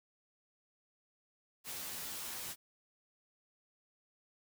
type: noise with comb filter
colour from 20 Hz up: white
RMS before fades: -43 dBFS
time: 1.64-2.56 s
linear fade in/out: 50 ms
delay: 12 ms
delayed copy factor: +0.75
effects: none